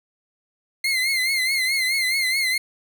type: tone with vibrato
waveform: 30% pulse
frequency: 2100 Hz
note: C7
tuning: 6 cents sharp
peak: -17 dBFS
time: 0.84-2.58 s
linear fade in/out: 5 ms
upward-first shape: triangle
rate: 4.7 Hz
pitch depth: 86 cents each way
effects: none